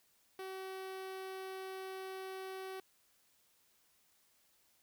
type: tone with notch filter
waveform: sawtooth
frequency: 380 Hz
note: F#4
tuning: 46 cents sharp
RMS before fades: -45 dBFS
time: 0.39-2.8 s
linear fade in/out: 2 ms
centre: 7000 Hz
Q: 1.5
effects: white hiss -72 dBFS RMS until 4.82 s